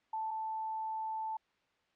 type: tone pair in turn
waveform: sine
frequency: 880 / 880 Hz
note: A5 / A5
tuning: 0 / 0 cents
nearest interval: unison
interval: 0 cents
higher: neither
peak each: -34 / -35 dBFS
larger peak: first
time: 0.13-0.31 / 0.31-1.37 s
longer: second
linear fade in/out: 5 ms
effects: white hiss -74 dBFS RMS until 1.95 s + low-pass 3000 Hz 12 dB/octave